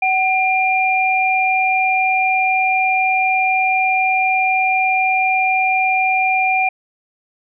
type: tone pair together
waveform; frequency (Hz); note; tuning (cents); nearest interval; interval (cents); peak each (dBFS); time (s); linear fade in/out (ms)
sine; 754 / 2394; F#5 / D7; +32 / +33; octave + minor sixth; 2001; -16; 0.02-6.69; 5
effects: none